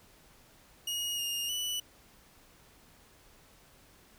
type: tone with pitch steps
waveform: sawtooth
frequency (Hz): 2878 / 2836 / 2965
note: F#7 / F7 / F#7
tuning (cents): -49 / +26 / +3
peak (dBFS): -29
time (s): 0.87-1.8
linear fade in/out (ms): 5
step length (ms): 310
effects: pink hiss -60 dBFS RMS until 4.18 s